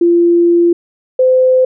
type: tone pair in turn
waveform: sine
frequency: 343.7 / 513.7 Hz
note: F4 / C5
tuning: -28 / -32 cents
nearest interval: perfect fifth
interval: 696 cents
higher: second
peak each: -6 dBFS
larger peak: neither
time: 0.01-0.73 / 1.19-1.65 s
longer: first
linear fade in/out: 5 ms
effects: none